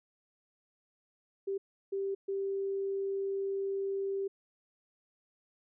sine tone bursts at uneven times, 392 Hz, G4, in tune, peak -31 dBFS, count 3, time 1.47-1.58 / 1.92-2.15 / 2.28-4.28 s, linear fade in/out 10 ms, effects none

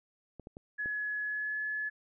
clicks, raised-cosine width 2 ms, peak -32 dBFS, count 4, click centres 0.397 / 0.471 / 0.569 / 0.859 s
sine tone with pitch glide, 1694 to 1711.7 Hz, G#6 to A6, +34 to -48 cents, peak -32 dBFS, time 0.78-1.9 s, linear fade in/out 20 ms, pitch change +18 cents, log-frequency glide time 1.22-1.59 s
effects none

